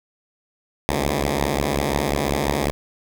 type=beating tone pair; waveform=5% pulse; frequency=69.1 / 74.7 Hz; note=C#2 / D2; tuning=-5 / +30 cents; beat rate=5.6 Hz; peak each=-11 / -12 dBFS; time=0.89-2.71 s; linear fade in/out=0 ms; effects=none